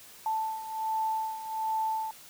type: beating tone pair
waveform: sine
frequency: 880 / 881.3 Hz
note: A5 / A5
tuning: 0 / +3 cents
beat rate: 1.3 Hz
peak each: -35 / -30 dBFS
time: 0.26-2.11 s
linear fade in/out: 2 ms
effects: white hiss -51 dBFS RMS until 2.29 s